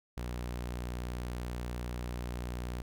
sawtooth tone, 60.6 Hz, B1, 32 cents flat, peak -32 dBFS, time 0.17-2.82 s, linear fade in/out 5 ms, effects none

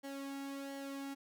sawtooth tone with flanger, 276 Hz, C#4, 7 cents flat, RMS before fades -44 dBFS, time 0.03-1.15 s, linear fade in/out 20 ms, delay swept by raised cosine 0.79 to 1.7 ms, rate 1.4 Hz, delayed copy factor -0.6, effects none

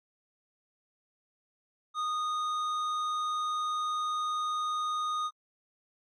triangle tone with tanh clipping, 1235 Hz, D#6, 13 cents flat, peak -31 dBFS, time 1.94-5.31 s, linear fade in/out 50 ms, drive 14 dB, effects AAC 64 kbps

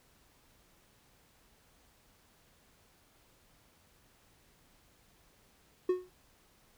triangle tone with exponential decay, 365.1 Hz, F#4, 23 cents flat, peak -21 dBFS, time 5.89-6.1 s, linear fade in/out 5 ms, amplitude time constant 45 ms, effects pink hiss -66 dBFS RMS until 6.77 s

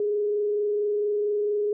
sine tone with frequency modulation, 415.3 Hz, G#4, in tune, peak -22 dBFS, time 0-1.73 s, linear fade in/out 2 ms, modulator 24.4 Hz, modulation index 0.28, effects none

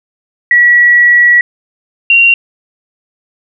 sine tone pair in turn, 1932 / 2757 Hz, B6 / F7, -39 / -23 cents, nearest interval tritone, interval 616 cents, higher second, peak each -3 dBFS, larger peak neither, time 0.51-1.41 / 2.1-2.34 s, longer first, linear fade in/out 2 ms, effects none

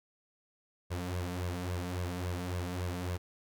sawtooth tone with flanger, 89.4 Hz, F2, 41 cents sharp, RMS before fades -36 dBFS, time 0.9-3.18 s, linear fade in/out 20 ms, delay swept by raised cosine 1.8 to 4.5 ms, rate 3.6 Hz, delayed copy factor +0.8, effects none

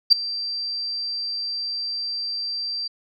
sine tone with ADSR envelope, 4699 Hz, D8, in tune, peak -5 dBFS, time 0.1-2.88 s, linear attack 25 ms, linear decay 5 ms, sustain -20 dB, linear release 11 ms, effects tanh soft clip ceiling -2 dBFS

